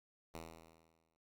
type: tone with exponential decay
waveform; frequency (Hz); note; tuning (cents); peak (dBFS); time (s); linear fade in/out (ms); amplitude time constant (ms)
5% pulse; 81.7; E2; -15; -34; 0.34-1.17; 5; 180
effects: Opus 48 kbps